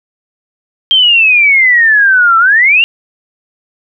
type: exponential two-way sweep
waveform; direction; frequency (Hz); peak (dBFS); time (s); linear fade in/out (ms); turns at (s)
sine; down then up; 3191 to 1321 to 2855; -4; 0.91-2.84; 0; 2.38
effects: none